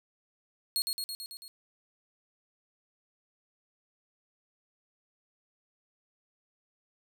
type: tone with echo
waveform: sawtooth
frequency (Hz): 4300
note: C8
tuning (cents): +47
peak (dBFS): -24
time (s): 0.76-0.82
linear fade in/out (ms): 0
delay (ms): 110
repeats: 6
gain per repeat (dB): -3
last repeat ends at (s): 1.48
effects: none